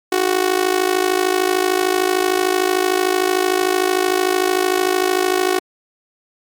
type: tone with amplitude modulation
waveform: sawtooth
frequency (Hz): 370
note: F#4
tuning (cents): 0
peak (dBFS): -7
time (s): 0.12-5.59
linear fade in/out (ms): 5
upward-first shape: sine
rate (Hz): 53.3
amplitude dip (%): 85
effects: MP3 96 kbps